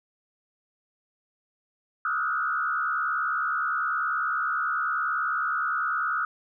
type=tone with frequency modulation; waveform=sine; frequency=1355 Hz; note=E6; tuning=47 cents sharp; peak=-24 dBFS; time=2.05-6.25 s; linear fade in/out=2 ms; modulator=69.5 Hz; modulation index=1.9; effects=none